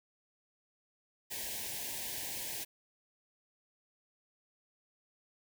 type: band-stop noise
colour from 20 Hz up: white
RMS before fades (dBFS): -40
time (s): 1.3-2.65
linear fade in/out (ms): 20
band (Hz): 1000 to 1600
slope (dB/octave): 96
effects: none